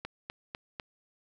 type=click train; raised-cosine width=0.3 ms; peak=-21 dBFS; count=4; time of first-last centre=0.05-0.798 s; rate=4.01 Hz; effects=none